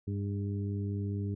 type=harmonic tone with a mistuned harmonic; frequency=100 Hz; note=G2; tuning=35 cents sharp; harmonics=1 / 2 / 3 / 4; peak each=-32 / -38 / -42 / -44 dBFS; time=0.07-1.35 s; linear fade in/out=10 ms; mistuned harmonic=4; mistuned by=+20 cents; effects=none